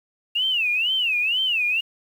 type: tone with vibrato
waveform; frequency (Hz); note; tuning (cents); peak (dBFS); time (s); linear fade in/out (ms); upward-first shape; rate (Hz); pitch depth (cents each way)
sine; 2748; F7; -29; -19; 0.35-1.81; 10; sine; 2.1; 220
effects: 8-bit